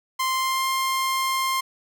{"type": "tone with pitch glide", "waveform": "sawtooth", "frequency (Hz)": [1045, 1057.1], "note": ["C6", "C6"], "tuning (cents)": [-2, 17], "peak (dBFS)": -18, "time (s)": [0.19, 1.61], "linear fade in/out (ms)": 10, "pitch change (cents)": 19, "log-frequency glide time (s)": [0.33, 0.67], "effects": []}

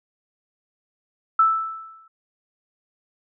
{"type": "tone with exponential decay", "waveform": "sine", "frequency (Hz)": 1318.5, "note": "E6", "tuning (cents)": 0, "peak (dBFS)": -11, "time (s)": [1.39, 2.08], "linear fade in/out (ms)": 5, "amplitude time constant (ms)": 150, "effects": []}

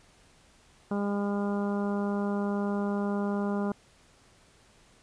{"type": "harmonic tone", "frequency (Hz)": 202.4, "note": "G#3", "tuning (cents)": -44, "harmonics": [1, 2, 3, 4, 5, 6, 7], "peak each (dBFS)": [-28, -34, -38, -40, -42, -44, -45], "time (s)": [0.91, 3.72], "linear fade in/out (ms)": 2, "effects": ["pink hiss -60 dBFS RMS until 5.02 s", "resampled to 22050 Hz"]}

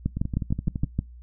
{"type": "two click trains", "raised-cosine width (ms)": 5, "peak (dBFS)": [-11, -16], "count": [7, 9], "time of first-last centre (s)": [[0.06, 0.99], [0.17, 0.842]], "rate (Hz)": [6.45, 11.9], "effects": ["noise-tail reverb RT60 0.2 s tail -24 dB re dry", "added 60 Hz sine -42 dBFS peak until 1.22 s"]}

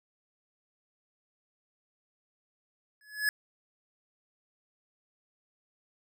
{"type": "tone with exponential growth", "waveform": "square", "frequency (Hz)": 1699, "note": "G#6", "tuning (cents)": 39, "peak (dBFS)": -23, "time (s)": [3.01, 3.29], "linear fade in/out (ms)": 1, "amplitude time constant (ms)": 60, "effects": []}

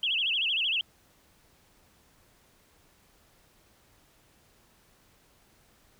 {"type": "tone with vibrato", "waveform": "sine", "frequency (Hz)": 2960, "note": "F#7", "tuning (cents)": 0, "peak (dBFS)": -25, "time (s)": [0.03, 0.81], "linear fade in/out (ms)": 2, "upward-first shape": "sine", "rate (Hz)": 13, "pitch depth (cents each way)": 220, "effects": ["pink hiss -63 dBFS RMS until 5.99 s"]}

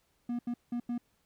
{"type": "tone bursts at uneven times", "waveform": "triangle", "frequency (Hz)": 240.1, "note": "B3", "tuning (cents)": -49, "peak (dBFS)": -29, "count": 4, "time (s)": [[0.29, 0.39], [0.47, 0.54], [0.72, 0.8], [0.89, 0.98]], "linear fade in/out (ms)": 5, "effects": ["pink hiss -73 dBFS RMS until 1.25 s"]}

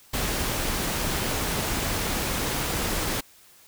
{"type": "noise with amplitude modulation", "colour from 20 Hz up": "pink", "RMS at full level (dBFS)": -26, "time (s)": [0.13, 3.21], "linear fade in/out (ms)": 10, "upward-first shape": "sine", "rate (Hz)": 276, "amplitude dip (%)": 25, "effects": ["white hiss -54 dBFS RMS until 3.67 s"]}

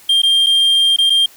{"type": "tone with dropouts", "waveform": "triangle", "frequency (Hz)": 3193, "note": "G7", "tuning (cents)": 31, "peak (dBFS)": -8, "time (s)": [0.09, 1.26], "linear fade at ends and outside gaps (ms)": 5, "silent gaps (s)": [[0.219, 0.232], [0.463, 0.467], [0.963, 0.985], [1.098, 1.102]], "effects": ["white hiss -44 dBFS RMS until 1.36 s"]}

